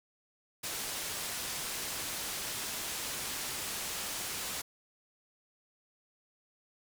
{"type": "low-pass noise", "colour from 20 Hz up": "white", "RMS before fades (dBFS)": -38, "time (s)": [0.63, 4.62], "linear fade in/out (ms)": 10, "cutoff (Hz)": 11000, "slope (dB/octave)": 12, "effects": []}